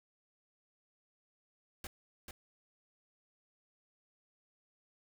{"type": "noise with echo", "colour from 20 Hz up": "pink", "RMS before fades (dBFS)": -44, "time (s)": [1.84, 1.87], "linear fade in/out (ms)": 2, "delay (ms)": 440, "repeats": 1, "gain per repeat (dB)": -4, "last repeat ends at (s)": 2.31, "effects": []}